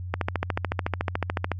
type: click train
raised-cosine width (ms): 0.5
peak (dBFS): -9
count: 20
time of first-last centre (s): 0.14-1.517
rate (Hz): 13.8
effects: added 90 Hz sine -31 dBFS peak until 1.59 s + MP3 48 kbps